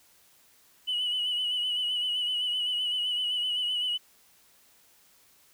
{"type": "tone with vibrato", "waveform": "sine", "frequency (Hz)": 2960, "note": "F#7", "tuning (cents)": 0, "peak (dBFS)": -25, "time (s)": [0.87, 3.98], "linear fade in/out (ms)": 20, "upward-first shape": "sine", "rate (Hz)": 7.8, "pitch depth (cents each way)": 42, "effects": ["tanh soft clip ceiling -23 dBFS", "white hiss -61 dBFS RMS until 5.53 s"]}